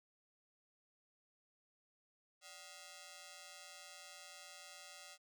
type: ring-modulated tone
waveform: 5% pulse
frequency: 670 Hz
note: E5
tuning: 28 cents sharp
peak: -39 dBFS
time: 2.41-5.18 s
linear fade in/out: 50 ms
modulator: 86.8 Hz
effects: none